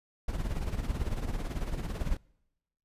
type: noise with tremolo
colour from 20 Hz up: brown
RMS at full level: -30 dBFS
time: 0.28-2.17 s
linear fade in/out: 5 ms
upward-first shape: sine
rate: 18 Hz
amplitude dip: 65%
effects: noise-tail reverb RT60 0.9 s tail -26 dB re dry + resampled to 32000 Hz